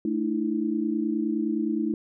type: chord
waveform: sine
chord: A suspended fourth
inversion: none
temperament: equal with one note detuned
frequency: 220 / 300 / 329.6 Hz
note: A3 / D4 / E4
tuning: 0 / +37 / 0 cents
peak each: -28 dBFS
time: 0.05-1.94 s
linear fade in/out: 2 ms
effects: none